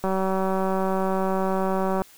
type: click train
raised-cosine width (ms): 1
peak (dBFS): -12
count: 377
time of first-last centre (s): 0.04-2.019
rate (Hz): 190
effects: white hiss -51 dBFS RMS until 2.17 s